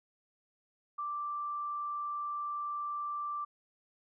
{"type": "tone", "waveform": "sine", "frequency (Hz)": 1174.7, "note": "D6", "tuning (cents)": 0, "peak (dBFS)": -34, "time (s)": [0.98, 3.45], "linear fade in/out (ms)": 10, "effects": []}